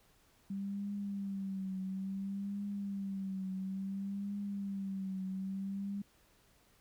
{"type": "tone with vibrato", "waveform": "sine", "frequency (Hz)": 195.5, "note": "G3", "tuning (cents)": -4, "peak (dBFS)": -36, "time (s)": [0.5, 6.02], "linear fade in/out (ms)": 5, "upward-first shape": "triangle", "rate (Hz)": 0.58, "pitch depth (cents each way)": 66, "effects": ["pink hiss -68 dBFS RMS until 6.8 s"]}